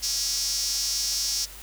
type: tone with high-pass filter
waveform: sawtooth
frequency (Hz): 275.7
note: C#4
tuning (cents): -9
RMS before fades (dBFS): -27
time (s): 0.02-1.46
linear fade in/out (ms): 20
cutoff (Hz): 5400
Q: 5.3
effects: added 50 Hz sine -45 dBFS peak until 1.62 s + white hiss -44 dBFS RMS until 1.62 s